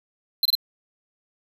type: tone bursts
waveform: square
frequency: 4107 Hz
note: C8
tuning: 33 cents flat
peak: -17 dBFS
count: 3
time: 0.43-0.552 s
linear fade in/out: 2 ms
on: 24 ms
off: 25 ms
effects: none